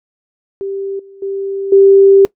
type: tone with level steps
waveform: sine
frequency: 392.3 Hz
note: G4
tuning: 1 cent sharp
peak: -18 / -35 / -17 / -3 dBFS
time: 0.61-2.25 s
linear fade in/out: 0 ms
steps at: 0.99 / 1.22 / 1.72 s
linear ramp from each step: 5 ms
effects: noise-tail reverb RT60 0.1 s tail -21 dB re dry